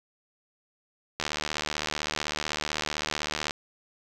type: click train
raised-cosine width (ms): 0.2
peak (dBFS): -11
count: 176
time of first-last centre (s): 1.2-3.509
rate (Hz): 75.8
effects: none